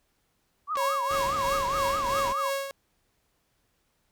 sine tone with vibrato, 1098 Hz, C#6, 17 cents flat, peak -26 dBFS, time 0.67-2.51 s, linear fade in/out 50 ms, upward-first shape triangle, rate 4.8 Hz, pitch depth 270 cents each way
clicks, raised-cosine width 0.2 ms, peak -24 dBFS, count 2, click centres 0.755 / 0.759 s
sawtooth tone with tremolo, 550 Hz, C#5, 14 cents flat, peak -22 dBFS, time 0.77-2.71 s, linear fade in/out 0 ms, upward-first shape triangle, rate 3 Hz, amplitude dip 70%
pink low-pass noise, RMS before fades -38 dBFS, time 1.1-2.33 s, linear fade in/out 10 ms, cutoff 8100 Hz, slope 96 dB/octave
effects pink hiss -72 dBFS RMS until 4.11 s

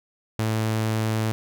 sawtooth tone, 110 Hz, A2, in tune, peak -18 dBFS, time 0.39-1.32 s, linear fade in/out 0 ms, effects none

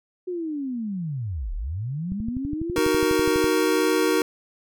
sine linear two-way sweep, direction down then up, 370 to 33.63 to 370 Hz, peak -26 dBFS, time 0.27-2.79 s, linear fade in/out 10 ms, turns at 1.54 s
click train, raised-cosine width 5 ms, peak -19 dBFS, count 17, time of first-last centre 2.12-3.442 s, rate 12.1 Hz
square chord, D# minor, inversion none, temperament just, 311.1 / 373.4 / 466.7 Hz, D#4 / F#4 / A#4, 0 / +16 / +2 cents, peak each -24 dBFS, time 2.76-4.22 s, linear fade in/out 2 ms
effects none

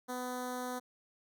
10% pulse tone with notch filter, 250 Hz, B3, 21 cents sharp, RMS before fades -39 dBFS, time 0.08-0.8 s, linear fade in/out 20 ms, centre 2700 Hz, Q 0.79, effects none

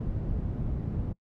white low-pass noise, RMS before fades -31 dBFS, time 0-1.13 s, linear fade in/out 10 ms, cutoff 130 Hz, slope 12 dB/octave, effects noise-tail reverb RT60 0.1 s tail -22 dB re dry

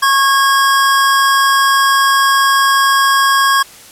square tone pair together, 1093.9 / 1639 Hz, C#6 / G#6, -23 / -23 cents, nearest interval perfect fifth, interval 700 cents, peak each -11 / -14 dBFS, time 0.02-3.63 s, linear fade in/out 10 ms, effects white hiss -38 dBFS RMS until 3.91 s + low-pass 12000 Hz 12 dB/octave

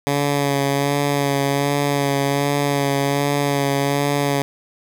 10% pulse tone with vibrato, 141.4 Hz, C#3, 35 cents sharp, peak -9 dBFS, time 0.07-4.42 s, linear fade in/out 0 ms, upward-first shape sine, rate 1.3 Hz, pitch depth 24 cents each way, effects none

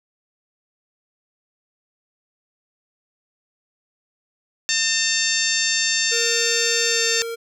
harmonic tone, 900 Hz, A5, 39 cents sharp, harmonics 2 / 3 / 4 / 5 / 6 / 7 / 8, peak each -26 / -26 / -26 / -26 / -26 / -26 / -26 dBFS, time 4.69-7.22 s, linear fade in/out 0 ms
square tone with pitch glide, 467.6 to 461.2 Hz, A#4 to A#4, +5 to -19 cents, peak -27 dBFS, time 6.11-7.36 s, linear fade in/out 20 ms, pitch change -24 cents, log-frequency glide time 6.88-7.03 s
effects none

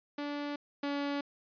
sawtooth tone pair in turn, 290 / 284.5 Hz, D4 / C#4, -22 / +45 cents, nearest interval unison, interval 33 cents, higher first, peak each -31 / -28 dBFS, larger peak second, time 0.18-0.56 / 0.83-1.21 s, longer neither, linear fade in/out 5 ms, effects resampled to 11025 Hz

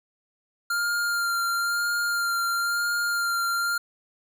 square tone with vibrato, 1396.9 Hz, F6, in tune, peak -24 dBFS, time 0.7-3.78 s, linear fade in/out 5 ms, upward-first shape sine, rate 1 Hz, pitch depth 17 cents each way, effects none

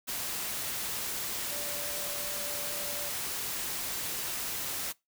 sine tone in noise, 582 Hz, D5, 16 cents flat, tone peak -43 dBFS, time 1.5-3.11 s, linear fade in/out 20 ms, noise white, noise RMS -35 dBFS, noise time 0.07-4.93 s, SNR -11 dB, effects noise-tail reverb RT60 0.2 s tail -22 dB re dry

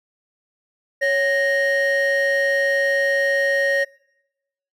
triangle tone pair together, 554.4 / 1864.7 Hz, C#5 / A#6, 0 / 0 cents, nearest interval octave + major sixth, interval 2100 cents, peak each -16 dBFS, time 1.01-3.85 s, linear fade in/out 20 ms, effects noise-tail reverb RT60 0.9 s tail -25 dB re dry + tanh soft clip ceiling -12 dBFS

